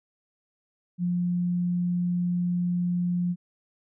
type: tone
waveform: sine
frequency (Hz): 176.6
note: F3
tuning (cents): +20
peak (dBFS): -23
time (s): 0.98-3.36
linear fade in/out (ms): 50
effects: none